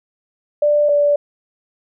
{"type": "tone pair in turn", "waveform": "sine", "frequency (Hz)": [590, 581.2], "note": ["D5", "D5"], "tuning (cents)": [8, -18], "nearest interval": "unison", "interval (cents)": 26, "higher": "first", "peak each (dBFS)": -11, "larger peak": "neither", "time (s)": [[0.62, 0.89], [0.89, 1.16]], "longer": "neither", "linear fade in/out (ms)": 5, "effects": []}